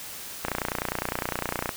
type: click train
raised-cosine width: 0.5 ms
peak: -11 dBFS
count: 38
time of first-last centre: 0.45-1.692 s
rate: 29.8 Hz
effects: white hiss -39 dBFS RMS until 1.76 s